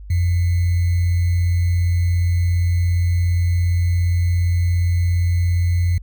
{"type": "tone with sample-and-hold", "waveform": "sine", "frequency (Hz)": 87.31, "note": "F2", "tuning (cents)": 0, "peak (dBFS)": -14, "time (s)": [0.1, 5.98], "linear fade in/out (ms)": 5, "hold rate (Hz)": 2100, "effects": ["added 50 Hz sine -33 dBFS peak until 6.02 s"]}